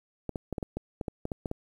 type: clicks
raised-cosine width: 2 ms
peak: -19 dBFS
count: 12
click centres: 0.293 / 0.358 / 0.527 / 0.582 / 0.628 / 0.77 / 1.012 / 1.082 / 1.254 / 1.318 / 1.458 / 1.514 s
effects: 9-bit